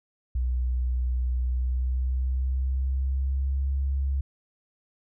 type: tone with pitch glide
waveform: sine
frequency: 62.1 to 68.11 Hz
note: B1 to C#2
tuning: +10 to -30 cents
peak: -23 dBFS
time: 0.35-4.21 s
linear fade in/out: 5 ms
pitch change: +160 cents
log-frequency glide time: 1.42-3.71 s
effects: none